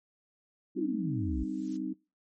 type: chord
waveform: sine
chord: C minor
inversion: second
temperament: equal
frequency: 196 / 261.6 / 311.1 Hz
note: G3 / C4 / Eb4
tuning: 0 / 0 / 0 cents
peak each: -39 / -36 / -35 dBFS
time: 0.75-1.94 s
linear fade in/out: 20 ms
type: exponential sweep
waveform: sine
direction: down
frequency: 379.2 to 55 Hz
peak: -31 dBFS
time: 0.77-1.44 s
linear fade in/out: 10 ms
type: noise with exponential growth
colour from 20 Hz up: violet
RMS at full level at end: -43 dBFS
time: 1.08-1.77 s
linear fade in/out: 5 ms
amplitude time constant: 150 ms
effects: noise-tail reverb RT60 0.3 s tail -24 dB re dry + MP3 32 kbps